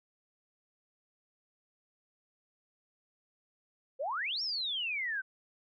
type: exponential two-way sweep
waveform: sine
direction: up then down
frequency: 493.9 to 5588 to 1501 Hz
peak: -32 dBFS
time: 3.99-5.22 s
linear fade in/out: 20 ms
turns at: 4.42 s
effects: none